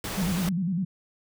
pink noise, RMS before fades -33 dBFS, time 0.04-0.49 s, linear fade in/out 2 ms
sine tone with vibrato, 180 Hz, F#3, 47 cents flat, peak -24 dBFS, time 0.17-0.85 s, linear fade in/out 10 ms, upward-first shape square, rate 9.9 Hz, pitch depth 120 cents each way
effects none

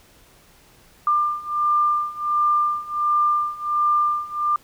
sine beating tone pair, 1194 / 1195.4 Hz, D6 / D6, +28 / +30 cents, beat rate 1.4 Hz, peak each -22 / -20 dBFS, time 1.07-4.56 s, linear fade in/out 2 ms, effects pink hiss -53 dBFS RMS until 4.63 s

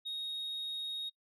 sine tone, 3747 Hz, A#7, 8 cents sharp, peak -34 dBFS, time 0.05-1.1 s, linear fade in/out 20 ms, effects noise-tail reverb RT60 0.1 s tail -25 dB re dry + tanh soft clip ceiling -35 dBFS

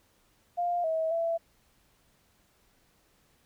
sine tone with pitch steps, 701 / 643 / 667 Hz, F5 / E5 / E5, +6 / -43 / +20 cents, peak -26 dBFS, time 0.57-1.38 s, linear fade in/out 20 ms, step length 270 ms, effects pink hiss -67 dBFS RMS until 3.45 s

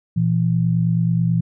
sine tone pair together, 118.9 / 168.15 Hz, A#2 / E3, +35 / +35 cents, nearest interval tritone, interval 600 cents, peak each -19 / -17 dBFS, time 0.16-1.41 s, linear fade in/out 10 ms, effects none

